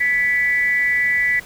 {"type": "tone with amplitude modulation", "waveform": "sine", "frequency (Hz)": 1975.5, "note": "B6", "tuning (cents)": 0, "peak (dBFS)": -12, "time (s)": [0, 1.4], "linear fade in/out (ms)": 10, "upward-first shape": "sine", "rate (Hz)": 279, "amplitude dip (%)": 65, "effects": ["pink hiss -41 dBFS RMS until 1.45 s"]}